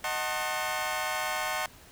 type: chord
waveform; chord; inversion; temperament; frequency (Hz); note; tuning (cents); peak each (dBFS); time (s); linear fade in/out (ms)
20% pulse; D# diminished seventh; none; just; 622.3 / 746.7 / 896 / 1075.3; D#5 / F#5 / A5 / C6; 0 / +16 / +31 / +47; -31 / -29 / -31 / -30; 0.04-1.66; 2
effects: pink hiss -53 dBFS RMS until 1.91 s